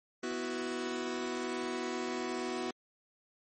sawtooth chord, B suspended fourth, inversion none, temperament just, 246.9 / 329.3 / 370.4 Hz, B3 / E4 / F#4, 0 / -2 / +2 cents, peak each -35 / -37 / -33 dBFS, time 0.23-2.71 s, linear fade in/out 5 ms, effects MP3 32 kbps

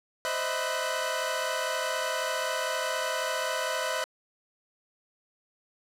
sawtooth tone cluster, 521 / 614 / 649 / 991 / 1499 Hz, C5 / D#5 / E5 / B5 / F#6, -7 / -23 / -27 / +6 / +22 cents, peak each -31 dBFS, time 0.25-4.04 s, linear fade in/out 0 ms, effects low-pass 12000 Hz 12 dB/octave

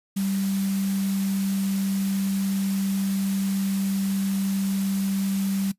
sine tone in noise, 195 Hz, G3, 9 cents flat, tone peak -22 dBFS, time 0.16-5.72 s, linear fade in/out 10 ms, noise white, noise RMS -37 dBFS, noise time 0.16-5.72 s, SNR +12 dB, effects noise-tail reverb RT60 0.1 s tail -20 dB re dry + resampled to 32000 Hz

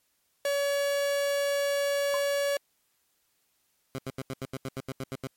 45% pulse tone, 566 Hz, C#5, 36 cents sharp, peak -25 dBFS, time 0.45-2.57 s, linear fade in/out 2 ms
sine tone with exponential decay, 1046.5 Hz, C6, in tune, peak -27 dBFS, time 2.14-2.26 s, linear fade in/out 0 ms, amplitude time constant 24 ms
15% pulse tone bursts, 132.8 Hz, C3, 26 cents sharp, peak -26 dBFS, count 12, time 3.95-5.271 s, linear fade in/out 0 ms, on 34 ms, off 83 ms
effects white hiss -72 dBFS RMS until 5.36 s + MP3 64 kbps

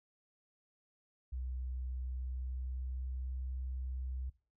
sine tone with pitch glide, 63.3 to 64.33 Hz, B1 to C2, +43 to -29 cents, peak -37 dBFS, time 1.32-4.3 s, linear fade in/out 10 ms, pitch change +28 cents, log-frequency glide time 1.99-3.5 s, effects noise-tail reverb RT60 0.4 s tail -20 dB re dry

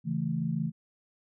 sine chord, A major, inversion first, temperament equal, 138.59 / 164.81 / 220 Hz, C#3 / E3 / A3, 0 / 0 / 0 cents, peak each -34 / -30 / -33 dBFS, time 0.04-0.72 s, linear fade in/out 50 ms, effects none

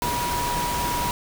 sine tone in noise, 967 Hz, B5, 37 cents flat, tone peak -25 dBFS, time 0.02-1.11 s, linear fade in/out 0 ms, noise pink, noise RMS -28 dBFS, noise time 0.02-1.11 s, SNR 0 dB, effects none

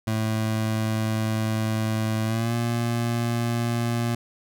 25% pulse tone with pitch glide, 110 to 117.9 Hz, A2 to A#2, 0 to +20 cents, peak -19 dBFS, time 0.07-4.15 s, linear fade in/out 5 ms, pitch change +120 cents, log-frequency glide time 2.24-2.54 s, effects none

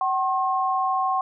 sine tone pair together, 759 / 1073.4 Hz, F#5 / C6, +44 / +44 cents, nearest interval tritone, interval 600 cents, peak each -23 dBFS, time 0.01-1.21 s, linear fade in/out 2 ms, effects none

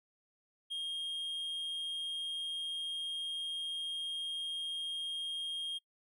triangle tone, 3233 Hz, G#7, 47 cents flat, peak -34 dBFS, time 0.7-5.79 s, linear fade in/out 20 ms, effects noise-tail reverb RT60 0.1 s tail -22 dB re dry

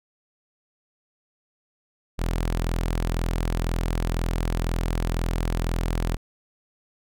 sawtooth tone, 42 Hz, E1, 33 cents sharp, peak -19 dBFS, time 2.18-6.17 s, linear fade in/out 20 ms, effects none

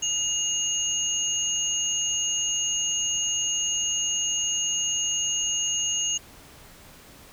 sine tone cluster, 2852 / 6460 / 6700 Hz, F7 / G#8 / G#8, +36 / -49 / +14 cents, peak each -28 dBFS, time 0.02-6.18 s, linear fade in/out 10 ms, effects pink hiss -49 dBFS RMS until 7.32 s

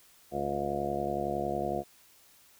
harmonic tone, 70.9 Hz, C#2, 40 cents sharp, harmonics 1 / 2 / 3 / 4 / 5 / 6 / 7 / 8 / 9 / 10, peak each -45 / -42 / -39 / -45 / -36 / -43 / -38 / -43 / -37 / -34 dBFS, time 0.31-1.84 s, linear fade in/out 50 ms, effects white hiss -60 dBFS RMS until 2.59 s

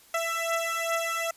15% pulse beating tone pair, 664 / 666.5 Hz, E5 / E5, +12 / +19 cents, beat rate 2.5 Hz, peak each -23 / -24 dBFS, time 0.14-1.31 s, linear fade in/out 5 ms, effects white hiss -56 dBFS RMS until 1.36 s + resampled to 32000 Hz

